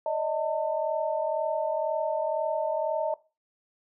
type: tone cluster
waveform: sine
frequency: 590 / 632 / 899 Hz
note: D5 / D#5 / A5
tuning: +8 / +27 / +37 cents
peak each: -32 / -28 / -31 dBFS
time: 0.06-3.14 s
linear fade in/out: 2 ms
effects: noise-tail reverb RT60 0.3 s tail -19 dB re dry